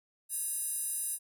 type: tone with high-pass filter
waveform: square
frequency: 554.4 Hz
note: C#5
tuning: in tune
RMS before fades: -35 dBFS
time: 0.29-1.19 s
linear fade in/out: 50 ms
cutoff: 10000 Hz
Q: 5.6
effects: none